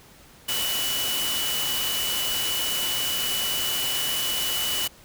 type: tone in noise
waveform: sine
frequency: 2960 Hz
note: F#7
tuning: in tune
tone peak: -27 dBFS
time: 0.48-4.88 s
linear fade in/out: 10 ms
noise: white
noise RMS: -28 dBFS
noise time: 0.48-4.88 s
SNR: -2 dB
effects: pink hiss -51 dBFS RMS until 5.04 s